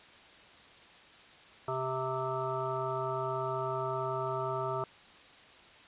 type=harmonic tone; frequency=130.81 Hz; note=C3; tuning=in tune; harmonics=1 / 3 / 5 / 7 / 9 / 10; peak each=-40 / -37 / -37 / -39 / -39 / -40 dBFS; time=1.68-4.84 s; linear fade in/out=2 ms; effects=white hiss -55 dBFS RMS until 5.87 s + resampled to 8000 Hz